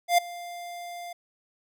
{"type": "tone with ADSR envelope", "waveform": "square", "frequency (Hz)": 698.5, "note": "F5", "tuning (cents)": 0, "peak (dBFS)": -16, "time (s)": [0.08, 1.13], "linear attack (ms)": 100, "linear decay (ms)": 8, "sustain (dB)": -21, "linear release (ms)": 6, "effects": []}